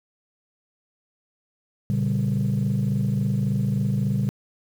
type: chord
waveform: sine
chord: G diminished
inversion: first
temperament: just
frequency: 117.6 / 141.12 / 196 Hz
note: Bb2 / Db3 / G3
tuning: +16 / +31 / 0 cents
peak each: -23 dBFS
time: 1.9-4.29 s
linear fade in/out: 0 ms
effects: tanh soft clip ceiling -16 dBFS + 8-bit